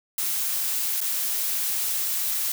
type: noise with dropouts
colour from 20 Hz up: blue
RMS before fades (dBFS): -26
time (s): 0.18-2.52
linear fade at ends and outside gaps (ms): 2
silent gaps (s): 1.005-1.013
effects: none